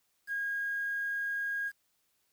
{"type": "tone with quantisation", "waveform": "sine", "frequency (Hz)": 1632, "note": "G#6", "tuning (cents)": -31, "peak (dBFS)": -31, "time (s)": [0.27, 1.72], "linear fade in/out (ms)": 50, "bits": 9, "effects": ["white hiss -75 dBFS RMS until 2.32 s"]}